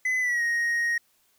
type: tone with pitch glide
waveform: triangle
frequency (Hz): 2020 to 1873.9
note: B6 to A#6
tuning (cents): +39 to +9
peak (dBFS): -21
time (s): 0.05-0.98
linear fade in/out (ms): 5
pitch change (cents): -130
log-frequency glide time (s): 0.2-0.42
effects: white hiss -66 dBFS RMS until 1.38 s